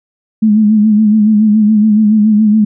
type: tone with vibrato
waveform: sine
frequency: 213.5 Hz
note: G#3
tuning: 48 cents sharp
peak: -5 dBFS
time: 0.42-2.65 s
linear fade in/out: 10 ms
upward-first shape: sine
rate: 7.1 Hz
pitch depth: 54 cents each way
effects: none